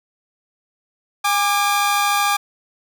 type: tone pair together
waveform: sawtooth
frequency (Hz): 817 / 1188.8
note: G#5 / D6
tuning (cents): -29 / +21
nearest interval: tritone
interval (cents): 650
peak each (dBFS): -15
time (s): 1.24-2.37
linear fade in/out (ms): 10
effects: none